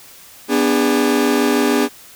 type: chord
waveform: 40% pulse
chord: G# diminished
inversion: first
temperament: equal with one note detuned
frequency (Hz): 246.9 / 293.7 / 408.2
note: B3 / D4 / G#4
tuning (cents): 0 / 0 / -30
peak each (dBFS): -17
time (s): 0.48-1.89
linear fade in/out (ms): 50
effects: white hiss -42 dBFS RMS until 2.15 s